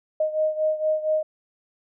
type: beating tone pair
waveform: sine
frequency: 620 / 624.3 Hz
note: D#5 / D#5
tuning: -6 / +6 cents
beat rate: 4.3 Hz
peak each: -22 / -26 dBFS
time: 0.2-1.23 s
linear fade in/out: 5 ms
effects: none